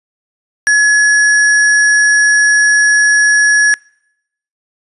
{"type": "tone with sample-and-hold", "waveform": "sine", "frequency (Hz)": 1697, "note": "G#6", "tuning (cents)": 37, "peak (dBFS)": -6, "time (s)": [0.67, 3.74], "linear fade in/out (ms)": 0, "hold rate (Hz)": 7350, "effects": ["noise-tail reverb RT60 0.8 s tail -26 dB re dry", "resampled to 24000 Hz"]}